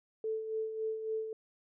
sine tone with tremolo, 440 Hz, A4, in tune, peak -31 dBFS, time 0.24-1.33 s, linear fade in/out 2 ms, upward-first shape sine, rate 3.6 Hz, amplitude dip 55%, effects none

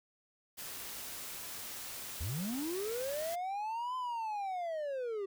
white noise, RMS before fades -44 dBFS, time 0.57-3.36 s, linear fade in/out 20 ms
triangle linear two-way sweep, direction up then down, 65 to 1027 to 381.8 Hz, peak -33 dBFS, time 2.2-5.26 s, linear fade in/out 10 ms, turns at 3.96 s
effects none

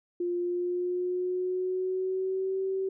sine tone with pitch glide, 351.1 to 382.9 Hz, F4 to G4, +9 to -41 cents, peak -27 dBFS, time 0.2-2.89 s, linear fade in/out 5 ms, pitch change +150 cents, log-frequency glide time 0.38-2.6 s, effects none

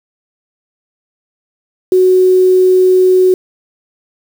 sine tone with quantisation, 370 Hz, F#4, in tune, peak -5 dBFS, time 1.92-3.34 s, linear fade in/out 2 ms, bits 5, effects none

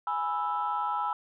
sine chord, E major, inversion first, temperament equal, 830.6 / 987.8 / 1318.5 Hz, G#5 / B5 / E6, 0 / 0 / 0 cents, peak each -31 dBFS, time 0.07-1.13 s, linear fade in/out 2 ms, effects tanh soft clip ceiling -20 dBFS

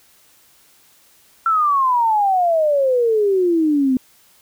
sine exponential sweep, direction down, 1360 to 252 Hz, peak -13 dBFS, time 1.46-3.97 s, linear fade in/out 2 ms, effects white hiss -53 dBFS RMS until 4.41 s

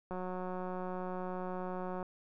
click train, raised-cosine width 1 ms, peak -27 dBFS, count 352, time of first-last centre 0.11-2.028 s, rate 183 Hz, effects none

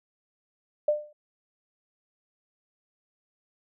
sine tone with exponential decay, 598 Hz, D5, 31 cents sharp, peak -17 dBFS, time 0.88-1.13 s, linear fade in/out 5 ms, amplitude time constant 54 ms, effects none

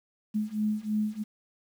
sine beating tone pair, 211.2 / 214.3 Hz, G#3 / A3, +29 / -45 cents, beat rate 3.1 Hz, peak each -30 / -29 dBFS, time 0.34-1.24 s, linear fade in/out 20 ms, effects 9-bit

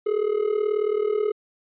triangle tone with amplitude modulation, 421.9 Hz, G#4, 27 cents sharp, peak -15 dBFS, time 0.06-1.32 s, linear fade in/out 10 ms, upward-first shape sine, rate 38.5 Hz, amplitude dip 80%, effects resampled to 8000 Hz

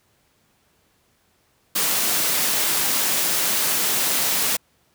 white high-pass noise, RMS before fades -21 dBFS, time 1.75-4.57 s, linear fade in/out 10 ms, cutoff 130 Hz, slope 24 dB/octave, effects pink hiss -63 dBFS RMS until 4.94 s + high-pass 60 Hz 12 dB/octave

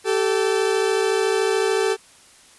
40% pulse tone pair together, 386.3 / 440 Hz, G4 / A4, -25 / 0 cents, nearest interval major second, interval 225 cents, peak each -20 dBFS, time 0.04-1.97 s, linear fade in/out 50 ms, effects white hiss -50 dBFS RMS until 2.58 s + resampled to 24000 Hz

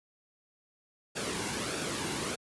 pink noise with flanger, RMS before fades -34 dBFS, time 1.15-2.36 s, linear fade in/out 20 ms, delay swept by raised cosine 0.97 to 1.64 ms, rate 1.6 Hz, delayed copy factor -0.5, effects high-pass 100 Hz 12 dB/octave + resampled to 24000 Hz

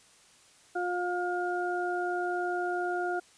harmonic tone, 355.7 Hz, F4, 32 cents sharp, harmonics 1 / 2 / 4, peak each -32 / -32 / -35 dBFS, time 0.75-3.2 s, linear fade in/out 10 ms, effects white hiss -59 dBFS RMS until 3.37 s + resampled to 22050 Hz

